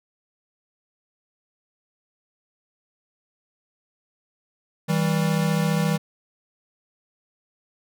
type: tone pair together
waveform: square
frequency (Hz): 161.35 / 196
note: E3 / G3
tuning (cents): -37 / 0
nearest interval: minor third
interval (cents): 337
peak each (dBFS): -22 / -25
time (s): 4.88-5.98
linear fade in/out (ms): 20
effects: none